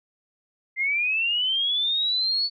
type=linear sweep; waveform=sine; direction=up; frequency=2068 to 4472 Hz; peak=-21 dBFS; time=0.76-2.5 s; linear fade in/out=50 ms; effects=none